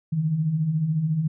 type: beating tone pair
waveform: sine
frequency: 144.9 / 158.9 Hz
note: D3 / D#3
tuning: -23 / +37 cents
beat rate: 14 Hz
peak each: -30 / -21 dBFS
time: 0.12-1.28 s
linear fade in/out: 10 ms
effects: none